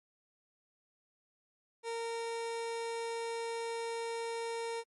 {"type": "tone", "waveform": "30% pulse", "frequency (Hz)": 461.2, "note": "A#4", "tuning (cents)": -19, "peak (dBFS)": -33, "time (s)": [1.83, 4.84], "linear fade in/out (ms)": 50, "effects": ["MP3 48 kbps"]}